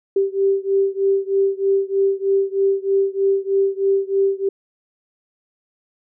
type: beating tone pair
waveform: sine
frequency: 390.2 / 393.4 Hz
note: G4 / G4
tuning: -8 / +6 cents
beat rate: 3.2 Hz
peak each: -18 / -19 dBFS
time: 0.16-4.49 s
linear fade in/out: 5 ms
effects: none